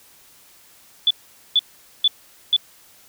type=tone bursts; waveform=sine; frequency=3464 Hz; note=A7; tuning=28 cents flat; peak=-12 dBFS; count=4; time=1.07-2.564 s; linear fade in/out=2 ms; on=36 ms; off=450 ms; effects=white hiss -51 dBFS RMS until 3.08 s